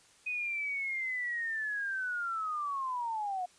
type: linear sweep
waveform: sine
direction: down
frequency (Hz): 2510 to 709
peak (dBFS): -32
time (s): 0.26-3.46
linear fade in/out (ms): 10
effects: white hiss -62 dBFS RMS until 3.58 s + resampled to 22050 Hz